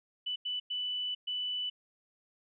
sine tone bursts at uneven times, 2982 Hz, F#7, 13 cents sharp, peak -32 dBFS, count 4, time 0.26-0.36 / 0.45-0.6 / 0.7-1.15 / 1.27-1.7 s, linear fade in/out 10 ms, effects none

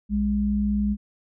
sine tone pair together, 61.2 / 205.9 Hz, B1 / G#3, -15 / -15 cents, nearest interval octave + major sixth, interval 2100 cents, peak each -27 / -21 dBFS, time 0.09-0.97 s, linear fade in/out 50 ms, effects none

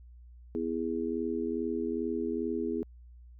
sine chord, E major, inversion second, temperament just, 247.2 / 329.6 / 412 Hz, B3 / E4 / G#4, +2 / 0 / -14 cents, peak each -34 dBFS, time 0.55-2.83 s, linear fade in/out 0 ms, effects added 60 Hz sine -49 dBFS peak until 3.39 s

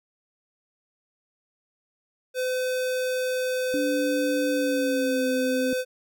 square tone, 509 Hz, C5, 48 cents flat, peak -25 dBFS, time 2.34-5.85 s, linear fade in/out 50 ms
sine tone with pitch glide, 289.3 to 260.7 Hz, D4 to C4, -26 to -6 cents, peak -25 dBFS, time 3.74-5.73 s, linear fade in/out 0 ms, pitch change -180 cents, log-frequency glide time 4.51-5.27 s
effects none

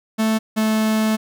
45% pulse tone pair in turn, 220 / 218.1 Hz, A3 / A3, 0 / -15 cents, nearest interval unison, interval 15 cents, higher first, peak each -16 dBFS, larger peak neither, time 0.18-0.39 / 0.56-1.17 s, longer second, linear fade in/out 20 ms, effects none

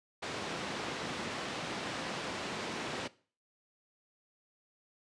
pink band-pass noise, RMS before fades -39 dBFS, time 0.22-3.08 s, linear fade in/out 10 ms, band 190 to 4600 Hz, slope 12 dB/octave, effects noise-tail reverb RT60 0.4 s tail -19 dB re dry + resampled to 22050 Hz

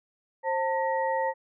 sine tone cluster, 531 / 898 / 1901 Hz, C5 / A5 / A#6, +25 / +35 / +33 cents, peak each -28 / -27 / -35 dBFS, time 0.43-1.34 s, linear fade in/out 50 ms, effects none

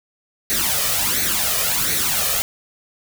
white noise with flanger, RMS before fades -20 dBFS, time 0.5-2.42 s, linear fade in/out 0 ms, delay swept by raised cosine 0.48 to 1.68 ms, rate 1.4 Hz, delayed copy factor +0.7, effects none

